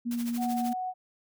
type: tone with vibrato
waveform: sine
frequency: 237 Hz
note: A#3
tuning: 29 cents sharp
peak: -28 dBFS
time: 0.05-0.74 s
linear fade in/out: 20 ms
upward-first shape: sine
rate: 3.3 Hz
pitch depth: 9 cents each way
type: noise with tremolo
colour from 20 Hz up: white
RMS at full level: -41 dBFS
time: 0.11-0.73 s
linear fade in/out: 2 ms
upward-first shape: sine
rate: 13 Hz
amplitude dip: 80%
type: tone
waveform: sine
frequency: 740 Hz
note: F#5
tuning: in tune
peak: -30 dBFS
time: 0.37-0.94 s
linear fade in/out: 50 ms
effects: none